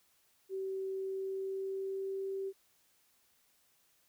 sine tone with pitch glide, 383.6 to 387.8 Hz, G4 to G4, -37 to -19 cents, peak -35 dBFS, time 0.49-2.53 s, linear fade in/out 50 ms, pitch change +18 cents, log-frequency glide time 0.93-2.26 s, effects white hiss -71 dBFS RMS until 4.08 s

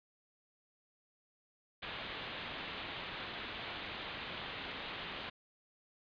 white low-pass noise, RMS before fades -44 dBFS, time 1.82-5.3 s, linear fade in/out 10 ms, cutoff 3800 Hz, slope 48 dB/octave, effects resampled to 11025 Hz

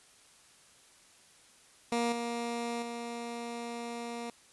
15% pulse tone with level steps, 235.6 Hz, A#3, 19 cents sharp, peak -22 / -27 / -31 dBFS, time 1.92-4.3 s, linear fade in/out 2 ms, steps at 2.12 / 2.82 s, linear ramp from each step 5 ms, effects white hiss -60 dBFS RMS until 4.52 s + resampled to 24000 Hz

